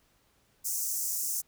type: high-pass noise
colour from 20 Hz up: pink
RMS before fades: -32 dBFS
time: 0.64-1.42 s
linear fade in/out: 20 ms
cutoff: 5900 Hz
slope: 48 dB/octave
effects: pink hiss -68 dBFS RMS until 1.47 s